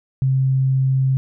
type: tone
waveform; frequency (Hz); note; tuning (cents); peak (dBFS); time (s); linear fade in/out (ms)
sine; 132.7; C3; +25; -14; 0.22-1.17; 0
effects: none